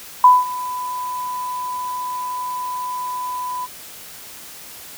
sine tone with ADSR envelope, 998 Hz, B5, 18 cents sharp, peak -4 dBFS, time 0.24-3.67 s, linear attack 3 ms, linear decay 200 ms, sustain -19 dB, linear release 30 ms, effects white hiss -38 dBFS RMS until 4.97 s

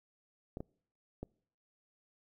clicks, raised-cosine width 2 ms, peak -27 dBFS, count 3, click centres 0.571 / 0.605 / 1.23 s, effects noise-tail reverb RT60 0.6 s tail -26 dB re dry

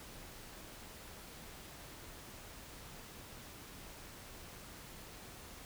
silence, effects pink hiss -52 dBFS RMS until 5.65 s

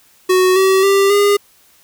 square tone with pitch steps, 370 / 381.9 / 394.3 / 407 Hz, F#4 / G4 / G4 / G#4, 0 / -45 / +10 / -35 cents, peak -10 dBFS, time 0.29-1.37 s, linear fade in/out 10 ms, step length 270 ms, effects white hiss -51 dBFS RMS until 1.83 s

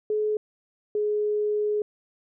sine tone pair in turn, 425.9 / 419.8 Hz, G#4 / G#4, +44 / +19 cents, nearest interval unison, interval 25 cents, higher first, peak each -22 dBFS, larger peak neither, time 0.1-0.37 / 0.95-1.82 s, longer second, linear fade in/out 2 ms, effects none

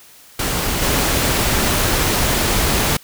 pink noise with level steps, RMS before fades -20 / -17 dBFS, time 0.39-2.97 s, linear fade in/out 5 ms, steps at 0.82 s, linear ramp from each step 2 ms, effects white hiss -45 dBFS RMS until 3.03 s

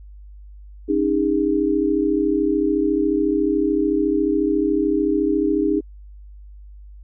sine chord, C# suspended second, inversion none, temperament equal with one note detuned, 277.2 / 311.1 / 405.8 Hz, C#4 / D#4 / G#4, 0 / 0 / -40 cents, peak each -23 / -19 / -21 dBFS, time 0.88-5.81 s, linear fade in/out 20 ms, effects added 50 Hz sine -38 dBFS peak until 7.03 s

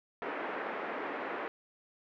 pink band-pass noise, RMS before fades -38 dBFS, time 0.22-1.48 s, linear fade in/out 0 ms, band 300 to 2100 Hz, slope 24 dB/octave, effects none

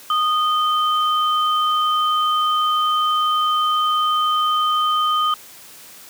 sine tone pair together, 1235 / 3094 Hz, D#6 / G7, -13 / -23 cents, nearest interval octave + major third, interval 1590 cents, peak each -16 / -24 dBFS, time 0.1-5.34 s, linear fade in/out 2 ms, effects white hiss -42 dBFS RMS until 6.09 s + high-pass 100 Hz 12 dB/octave

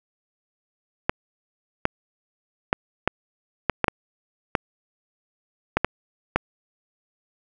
clicks, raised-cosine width 0.5 ms, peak -3 dBFS, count 11, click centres 1.095 / 1.854 / 2.729 / 3.076 / 3.697 / 3.843 / 3.882 / 4.552 / 5.77 / 5.846 / 6.36 s, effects none

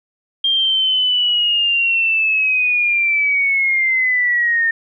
sine linear sweep, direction down, 3206 to 1815 Hz, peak -13 dBFS, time 0.44-4.71 s, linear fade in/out 5 ms, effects none

